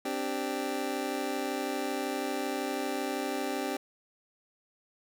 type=chord; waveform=25% pulse; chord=C suspended second; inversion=none; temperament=just; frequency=261.6 / 294.3 / 392.4 Hz; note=C4 / D4 / G4; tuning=0 / +4 / +2 cents; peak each=-32 dBFS; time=0.05-3.77 s; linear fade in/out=5 ms; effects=none